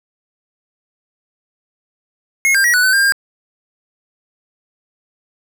square tone with pitch steps, 2162 / 1592 / 1914 / 1480 / 1517 / 1598 / 1607 Hz, C#7 / G6 / A#6 / F#6 / F#6 / G6 / G6, -44 / +26 / +45 / 0 / +43 / +33 / +43 cents, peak -11 dBFS, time 2.45-3.122 s, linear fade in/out 0 ms, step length 96 ms, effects none

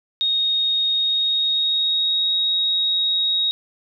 sine tone with pitch glide, 3729 to 3779 Hz, A#7 to A#7, 0 to +23 cents, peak -17 dBFS, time 0.21-3.51 s, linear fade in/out 0 ms, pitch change +23 cents, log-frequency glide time 0.91-2.34 s, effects none

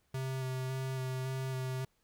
square tone with vibrato, 130.81 Hz, C3, in tune, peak -35 dBFS, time 0.14-1.85 s, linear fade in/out 5 ms, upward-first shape square, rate 1.8 Hz, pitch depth 13 cents each way, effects pink hiss -75 dBFS RMS until 2.03 s

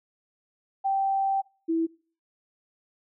sine tone pair in turn, 780 / 327.9 Hz, G5 / E4, -9 / -9 cents, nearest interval octave + minor third, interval 1500 cents, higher first, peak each -22 dBFS, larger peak neither, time 0.84-1.42 / 1.68-1.87 s, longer first, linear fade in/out 20 ms, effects noise-tail reverb RT60 0.4 s tail -22 dB re dry

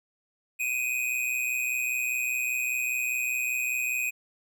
square tone with amplitude modulation, 2496 Hz, D#7, 5 cents sharp, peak -24 dBFS, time 0.59-4.11 s, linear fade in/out 20 ms, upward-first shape sine, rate 125 Hz, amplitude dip 70%, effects none

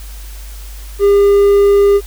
triangle tone, 402.8 Hz, G4, 47 cents sharp, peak -4 dBFS, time 0.99-2.01 s, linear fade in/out 50 ms, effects added 50 Hz sine -27 dBFS peak until 2.06 s + white hiss -38 dBFS RMS until 2.06 s

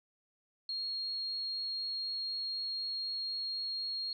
sine tone, 4274 Hz, C8, 36 cents sharp, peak -34 dBFS, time 0.69-4.13 s, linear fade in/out 2 ms, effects MP3 96 kbps

